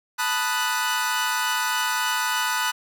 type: chord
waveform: sawtooth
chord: B dominant seventh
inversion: third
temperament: equal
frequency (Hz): 880 / 987.8 / 1244.5 / 1480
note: A5 / B5 / D#6 / F#6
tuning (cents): 0 / 0 / 0 / 0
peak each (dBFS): -26 / -24 / -26 / -22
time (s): 0.18-2.72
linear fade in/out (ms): 20
effects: none